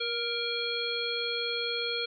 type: harmonic tone with a mistuned harmonic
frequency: 472.4 Hz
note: A#4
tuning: 23 cents sharp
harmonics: 1 / 3 / 5 / 7 / 9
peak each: -35 / -38 / -37 / -34 / -35 dBFS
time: 0-2.06 s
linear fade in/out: 10 ms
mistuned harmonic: 3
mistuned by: -21 cents
effects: none